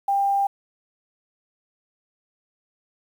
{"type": "tone with quantisation", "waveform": "sine", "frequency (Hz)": 795, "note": "G5", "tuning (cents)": 24, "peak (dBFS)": -18, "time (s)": [0.08, 0.47], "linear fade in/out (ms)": 5, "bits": 8, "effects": []}